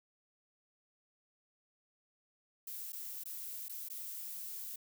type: noise with dropouts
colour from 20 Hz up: violet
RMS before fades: -44 dBFS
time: 2.67-4.76 s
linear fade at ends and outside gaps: 5 ms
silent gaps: 2.922-2.93 / 3.237-3.255 / 3.684-3.694 / 3.887-3.899 s
effects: none